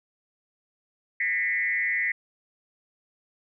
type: tone with frequency modulation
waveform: sine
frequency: 2000 Hz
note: B6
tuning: 21 cents sharp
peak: -23 dBFS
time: 1.2-2.12 s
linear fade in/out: 5 ms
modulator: 170 Hz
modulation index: 1
effects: none